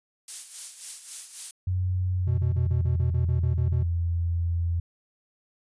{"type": "noise with tremolo", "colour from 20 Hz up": "violet", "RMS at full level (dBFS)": -30, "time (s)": [0.28, 1.51], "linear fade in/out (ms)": 2, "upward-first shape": "sine", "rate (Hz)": 3.7, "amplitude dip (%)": 65}
{"type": "tone with pitch glide", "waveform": "sine", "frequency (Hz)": [91.7, 85.07], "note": ["F#2", "F2"], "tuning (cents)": [-15, -45], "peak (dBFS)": -23, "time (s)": [1.67, 4.8], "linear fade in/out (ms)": 5, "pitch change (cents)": -130, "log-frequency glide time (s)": [2.14, 2.94]}
{"type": "tone bursts", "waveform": "triangle", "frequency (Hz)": 123.47, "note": "B2", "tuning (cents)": 0, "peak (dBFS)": -22, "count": 11, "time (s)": [2.27, 3.83], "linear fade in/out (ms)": 5, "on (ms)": 110, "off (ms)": 35}
{"effects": ["resampled to 22050 Hz"]}